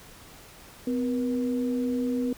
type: tone pair together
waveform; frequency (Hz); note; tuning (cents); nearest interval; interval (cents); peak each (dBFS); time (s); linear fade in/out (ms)
sine; 253.7 / 478.9; B3 / A#4; +47 / +47; major seventh; 1100; -25 / -32; 0.87-2.33; 2
effects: pink hiss -49 dBFS RMS until 2.37 s